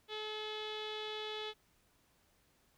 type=tone with low-pass filter; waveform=sawtooth; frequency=429 Hz; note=A4; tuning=44 cents flat; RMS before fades=-42 dBFS; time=0.08-1.54 s; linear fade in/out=50 ms; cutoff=3500 Hz; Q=6.1; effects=pink hiss -72 dBFS RMS until 2.77 s